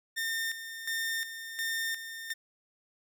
sawtooth tone with tremolo, 1815 Hz, A#6, 47 cents flat, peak -27 dBFS, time 0.16-2.34 s, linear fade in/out 20 ms, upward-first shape square, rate 1.4 Hz, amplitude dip 65%, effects none

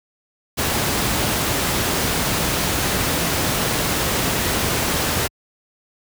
pink noise, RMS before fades -20 dBFS, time 0.57-5.28 s, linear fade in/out 20 ms, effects high-pass 60 Hz 12 dB/octave

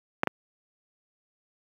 clicks, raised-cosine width 0.5 ms, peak -7 dBFS, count 2, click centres 0.234 / 0.273 s, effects high-pass 150 Hz 12 dB/octave + 8-bit

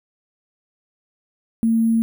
sine tone with sample-and-hold, 226.6 Hz, A#3, 49 cents flat, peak -14 dBFS, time 1.63-2.02 s, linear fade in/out 0 ms, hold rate 11025 Hz, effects none

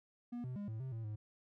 triangle tone with pitch steps, 240.8 / 126.9 / 203.7 / 110.5 / 131.4 / 112.7 / 106.6 Hz, B3 / B2 / G#3 / A2 / C3 / A2 / G#2, -44 / +47 / -33 / +8 / +8 / +42 / +46 cents, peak -38 dBFS, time 0.32-1.16 s, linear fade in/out 10 ms, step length 120 ms, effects none

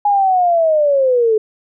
sine linear sweep, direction down, 830.6 to 424.4 Hz, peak -10 dBFS, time 0.05-1.38 s, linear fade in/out 5 ms, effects none

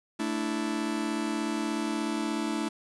45% pulse chord, A suspended fourth, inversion none, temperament just, 220 / 293.3 / 330 Hz, A3 / D4 / E4, 0 / -2 / +2 cents, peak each -33 dBFS, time 0.19-2.69 s, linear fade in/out 10 ms, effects resampled to 24000 Hz + 9-bit

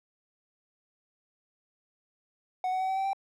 triangle tone with pitch steps, 740 / 748.2 / 756.4 / 764.8 / 773.2 / 781.7 Hz, F#5 / F#5 / F#5 / G5 / G5 / G5, 0 / +19 / +38 / -43 / -24 / -5 cents, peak -25 dBFS, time 2.64-3.132 s, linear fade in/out 2 ms, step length 82 ms, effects none

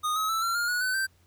square tone with pitch steps, 1235 / 1277.1 / 1320.6 / 1365.6 / 1412.1 / 1460.2 / 1510 / 1561.4 Hz, D#6 / D#6 / E6 / F6 / F6 / F#6 / F#6 / G6, -13 / +45 / +3 / -39 / +19 / -23 / +35 / -7 cents, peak -26 dBFS, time 0.03-1.07 s, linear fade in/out 20 ms, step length 130 ms, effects added 87 Hz sine -61 dBFS peak until 1.26 s + pink hiss -66 dBFS RMS until 1.26 s

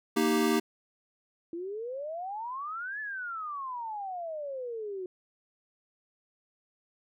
square chord, Eb major, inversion second, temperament equal, 233.1 / 311.1 / 392 Hz, Bb3 / Eb4 / G4, 0 / 0 / 0 cents, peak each -29 dBFS, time 0.16-0.6 s, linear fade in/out 10 ms
sine exponential two-way sweep, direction up then down, 328.2 to 1751 to 360.2 Hz, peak -34 dBFS, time 1.53-5.06 s, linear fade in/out 2 ms, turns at 3 s
effects none

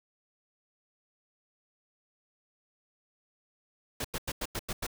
pink noise bursts, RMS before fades -34 dBFS, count 7, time 4-4.867 s, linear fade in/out 5 ms, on 45 ms, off 92 ms, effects none

